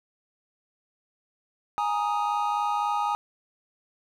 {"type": "chord", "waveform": "triangle", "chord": "Ab suspended second", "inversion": "none", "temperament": "just", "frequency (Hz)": [830.6, 934.4, 1245.9], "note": ["Ab5", "Bb5", "Eb6"], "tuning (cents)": [0, 4, 2], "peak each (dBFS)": [-25, -28, -27], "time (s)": [1.78, 3.15], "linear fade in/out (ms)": 0, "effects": []}